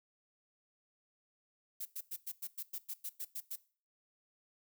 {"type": "noise bursts", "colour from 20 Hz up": "violet", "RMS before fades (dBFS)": -41, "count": 12, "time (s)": [1.8, 3.56], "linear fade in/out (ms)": 10, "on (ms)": 55, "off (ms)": 100, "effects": ["noise-tail reverb RT60 0.4 s tail -19 dB re dry"]}